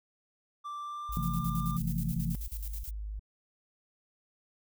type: tone with pitch glide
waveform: triangle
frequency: 1174.7 to 1193.9 Hz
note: D6 to D6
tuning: 0 to +28 cents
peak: -35 dBFS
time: 0.64-1.78 s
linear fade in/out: 20 ms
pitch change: +28 cents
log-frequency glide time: 0.8-1.2 s
type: tone bursts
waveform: sine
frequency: 51.91 Hz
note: G#1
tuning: in tune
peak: -35 dBFS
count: 6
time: 1.09-3.195 s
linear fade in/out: 5 ms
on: 320 ms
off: 37 ms
type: noise with tremolo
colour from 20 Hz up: violet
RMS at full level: -43 dBFS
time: 1.12-2.91 s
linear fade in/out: 5 ms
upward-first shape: square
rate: 9.3 Hz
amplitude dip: 70%
type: chord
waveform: sine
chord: F major seventh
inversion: second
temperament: equal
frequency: 130.81 / 164.81 / 174.61 / 220 Hz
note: C3 / E3 / F3 / A3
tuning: 0 / 0 / 0 / 0 cents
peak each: -35 / -33 / -38 / -39 dBFS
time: 1.17-2.35 s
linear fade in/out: 0 ms
effects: none